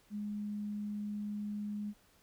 sine tone, 207.7 Hz, G#3, in tune, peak -36 dBFS, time 0.1-1.94 s, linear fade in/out 50 ms, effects pink hiss -67 dBFS RMS until 2.22 s

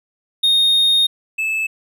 triangle tone pair in turn, 3700 / 2616 Hz, A#7 / E7, -14 / -14 cents, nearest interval tritone, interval 600 cents, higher first, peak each -10 / -16 dBFS, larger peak first, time 0.43-1.07 / 1.38-1.67 s, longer first, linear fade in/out 10 ms, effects none

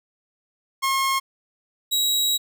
sawtooth tone pair in turn, 1077 / 3852 Hz, C6 / B7, +50 / -44 cents, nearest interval octave + minor seventh, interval 2206 cents, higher second, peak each -16 dBFS, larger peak neither, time 0.82-1.2 / 1.91-2.38 s, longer second, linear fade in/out 20 ms, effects none

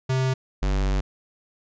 square tone pair in turn, 130.81 / 48.32 Hz, C3 / G1, 0 / -24 cents, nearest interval octave + perfect fourth, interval 1724 cents, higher first, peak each -21 dBFS, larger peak neither, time 0.09-0.34 / 0.62-1.01 s, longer second, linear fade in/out 10 ms, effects resampled to 16000 Hz

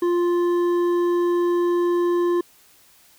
sine tone with hard clipping, 349.2 Hz, F4, in tune, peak -19 dBFS, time 0.02-2.41 s, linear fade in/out 5 ms, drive 7 dB, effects white hiss -54 dBFS RMS until 3.18 s

